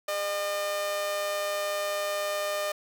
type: tone with amplitude modulation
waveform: sawtooth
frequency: 606 Hz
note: D#5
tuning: 46 cents flat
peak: -22 dBFS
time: 0.08-2.72 s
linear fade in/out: 5 ms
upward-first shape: sine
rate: 195 Hz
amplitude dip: 45%
effects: none